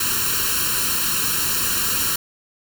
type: noise with comb filter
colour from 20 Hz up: white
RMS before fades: -21 dBFS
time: 0-2.16 s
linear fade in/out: 5 ms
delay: 0.71 ms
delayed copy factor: +0.9
effects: none